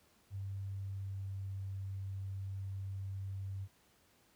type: tone with pitch glide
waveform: sine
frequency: 98 to 97.04 Hz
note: G2 to G2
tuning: 0 to -17 cents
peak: -38 dBFS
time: 0.3-3.68 s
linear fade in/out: 50 ms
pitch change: -17 cents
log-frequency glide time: 0.51-1.59 s
effects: pink hiss -69 dBFS RMS until 4.35 s + high-pass 60 Hz 12 dB/octave